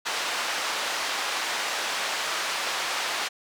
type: band-pass noise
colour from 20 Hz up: pink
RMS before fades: -29 dBFS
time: 0.05-3.29 s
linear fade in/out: 20 ms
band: 840 to 5900 Hz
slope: 12 dB/octave
effects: none